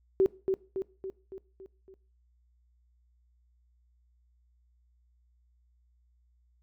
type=tone with echo; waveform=sine; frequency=382.6 Hz; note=G4; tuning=42 cents flat; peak=-19 dBFS; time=0.2-0.26 s; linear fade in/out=0 ms; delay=280 ms; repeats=6; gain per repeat=-5 dB; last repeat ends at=1.94 s; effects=noise-tail reverb RT60 0.4 s tail -21 dB re dry + added 60 Hz sine -64 dBFS peak until 6.62 s